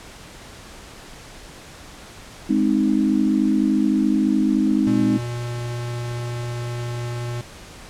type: chord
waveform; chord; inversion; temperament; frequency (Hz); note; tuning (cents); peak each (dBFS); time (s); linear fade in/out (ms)
sine; Ab major; none; equal; 207.7 / 261.6 / 311.1; Ab3 / C4 / Eb4; 0 / 0 / 0; -20; 2.49-5.18; 10
type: tone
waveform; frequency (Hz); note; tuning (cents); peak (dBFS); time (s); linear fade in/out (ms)
square; 120; B2; -49; -26; 4.87-7.41; 0
effects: pink hiss -41 dBFS RMS until 7.89 s + low-pass 9000 Hz 12 dB/octave